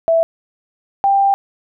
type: tone pair in turn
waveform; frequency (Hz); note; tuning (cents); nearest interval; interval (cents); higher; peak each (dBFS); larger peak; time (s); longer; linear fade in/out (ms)
sine; 659.3 / 790.9; E5 / G5; 0 / +15; minor third; 315; second; -10; neither; 0.08-0.23 / 1.04-1.34; second; 0
effects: none